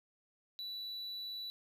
triangle tone, 3951 Hz, B7, in tune, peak -39 dBFS, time 0.59-1.5 s, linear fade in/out 0 ms, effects none

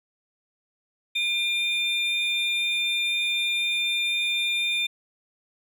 triangle tone pair together, 2404 / 3599 Hz, D7 / A7, +40 / +38 cents, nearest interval perfect fifth, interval 698 cents, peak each -24 / -24 dBFS, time 1.15-4.87 s, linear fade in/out 10 ms, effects none

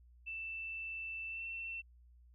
sine tone with pitch glide, 2659 to 2693 Hz, E7 to E7, +14 to +36 cents, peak -40 dBFS, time 0.26-1.82 s, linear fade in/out 20 ms, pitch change +22 cents, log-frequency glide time 1.29-1.44 s, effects added 60 Hz sine -59 dBFS peak until 2.34 s

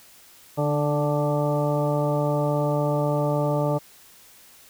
harmonic tone with a mistuned harmonic, 146.83 Hz, D3, in tune, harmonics 1 / 2 / 3 / 4 / 5 / 6 / 8, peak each -24 / -29 / -30 / -25 / -36 / -31 / -35 dBFS, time 0.57-3.79 s, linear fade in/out 20 ms, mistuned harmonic 2, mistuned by +21 cents, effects white hiss -51 dBFS RMS until 4.69 s

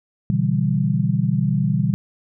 sine chord, E minor seventh, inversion second, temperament equal with one note detuned, 123.47 / 144.73 / 164.81 / 196 Hz, B2 / D3 / E3 / G3, 0 / -25 / 0 / 0 cents, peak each -22 dBFS, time 0.3-1.94 s, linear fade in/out 0 ms, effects none

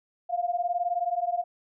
sine beating tone pair, 693 / 712 Hz, F5 / F5, -14 / +33 cents, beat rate 19 Hz, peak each -28 dBFS, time 0.29-1.44 s, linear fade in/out 20 ms, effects none

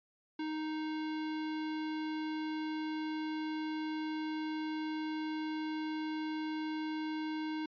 square tone, 311.1 Hz, D#4, in tune, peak -36 dBFS, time 0.39-7.66 s, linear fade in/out 5 ms, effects resampled to 11025 Hz

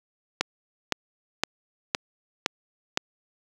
click train, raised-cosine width 0.2 ms, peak -4 dBFS, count 6, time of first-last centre 0.41-2.974 s, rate 1.95 Hz, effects high-pass 150 Hz 12 dB/octave + 7-bit

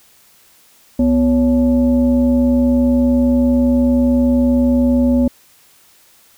sine tone with frequency modulation, 246.9 Hz, B3, in tune, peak -10 dBFS, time 0.99-5.28 s, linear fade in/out 5 ms, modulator 311 Hz, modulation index 0.62, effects white hiss -50 dBFS RMS until 6.37 s

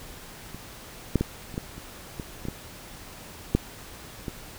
clicks, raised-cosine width 3 ms, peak -25 / -7 / -11 / -26 / -16 / -29 / -20 / -21 / -17 / -6 / -18 dBFS, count 11, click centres 0.546 / 1.157 / 1.21 / 1.542 / 1.579 / 1.78 / 2.198 / 2.453 / 2.485 / 3.55 / 4.282 s, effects pink hiss -44 dBFS RMS until 4.58 s

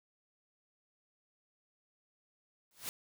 white noise with exponential growth, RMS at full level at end -36 dBFS, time 2.71-2.89 s, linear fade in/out 0 ms, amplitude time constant 38 ms, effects none

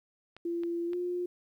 clicks, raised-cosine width 0.3 ms, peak -32 dBFS, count 3, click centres 0.366 / 0.635 / 0.933 s
sine tone with pitch glide, 341.2 to 355.3 Hz, F4 to F4, -40 to +30 cents, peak -30 dBFS, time 0.45-1.26 s, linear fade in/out 5 ms, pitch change +70 cents, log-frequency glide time 0.87-0.95 s
effects 11-bit

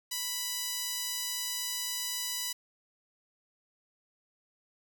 sawtooth tone with high-pass filter, 987.8 Hz, B5, in tune, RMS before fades -35 dBFS, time 0.11-2.53 s, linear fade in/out 10 ms, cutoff 4200 Hz, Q 0.8, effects none

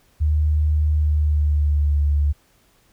sine tone with pitch glide, 76 to 72.78 Hz, D#2 to D2, -40 to -15 cents, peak -15 dBFS, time 0.2-2.33 s, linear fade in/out 20 ms, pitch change -75 cents, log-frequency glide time 0.92-1.99 s, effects pink hiss -59 dBFS RMS until 2.92 s

